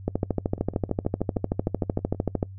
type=two click trains; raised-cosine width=2 ms; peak=-10 / -23 dBFS; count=32 / 11; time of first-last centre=0.08-2.428 / 0.58-2.147 s; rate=13.2 / 6.38 Hz; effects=noise-tail reverb RT60 0.1 s tail -23 dB re dry + added 96 Hz sine -38 dBFS peak until 2.58 s